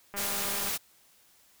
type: click train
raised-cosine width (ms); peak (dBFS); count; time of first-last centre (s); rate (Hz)
0.5; -26; 111; 0.14-0.687; 201
type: noise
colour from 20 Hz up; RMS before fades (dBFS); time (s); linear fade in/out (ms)
white; -32; 0.16-0.78; 20
effects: white hiss -62 dBFS RMS until 1.6 s